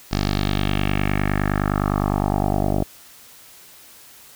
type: tone with low-pass filter sweep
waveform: 10% pulse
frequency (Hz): 49.77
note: G1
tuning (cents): +27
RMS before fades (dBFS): -21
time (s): 0.11-2.84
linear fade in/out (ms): 10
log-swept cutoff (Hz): 5200 to 570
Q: 2.8
effects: white hiss -46 dBFS RMS until 4.35 s